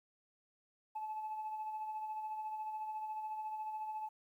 sine tone with tremolo, 864 Hz, A5, 32 cents flat, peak -36 dBFS, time 0.95-4.09 s, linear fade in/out 10 ms, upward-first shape sine, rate 14 Hz, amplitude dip 45%, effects tanh soft clip ceiling -35 dBFS + 12-bit

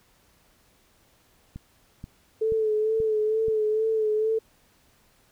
click train, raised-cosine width 5 ms, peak -25 dBFS, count 5, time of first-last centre 1.56-3.483 s, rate 2.08 Hz
sine tone with vibrato, 435.6 Hz, A4, 17 cents flat, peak -21 dBFS, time 2.41-4.39 s, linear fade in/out 10 ms, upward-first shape sine, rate 2.2 Hz, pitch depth 37 cents each way
effects pink hiss -62 dBFS RMS until 5.31 s

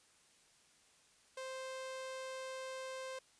sawtooth tone, 523.3 Hz, C5, in tune, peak -39 dBFS, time 1.37-3.19 s, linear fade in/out 5 ms, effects white hiss -68 dBFS RMS until 3.39 s + resampled to 22050 Hz

